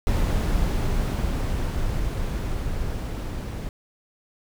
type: noise with level ramp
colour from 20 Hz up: brown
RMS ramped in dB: -21 to -30 dBFS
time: 0.07-3.69 s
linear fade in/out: 0 ms
effects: none